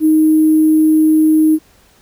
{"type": "tone with sample-and-hold", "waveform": "sine", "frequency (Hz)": 312.1, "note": "D#4", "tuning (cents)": 5, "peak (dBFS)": -7, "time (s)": [0, 1.59], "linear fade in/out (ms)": 50, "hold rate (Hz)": 11025, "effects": ["pink hiss -50 dBFS RMS until 2.01 s"]}